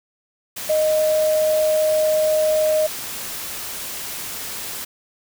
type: tone in noise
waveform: sine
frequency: 620 Hz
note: D#5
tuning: 6 cents flat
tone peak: -15 dBFS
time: 0.69-2.87 s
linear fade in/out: 10 ms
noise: white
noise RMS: -30 dBFS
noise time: 0.56-4.85 s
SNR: +12 dB
effects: none